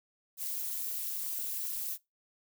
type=noise with amplitude modulation; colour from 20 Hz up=violet; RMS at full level=-32 dBFS; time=0.37-1.98 s; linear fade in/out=50 ms; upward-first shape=sine; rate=245 Hz; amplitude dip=100%; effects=noise-tail reverb RT60 0.2 s tail -21 dB re dry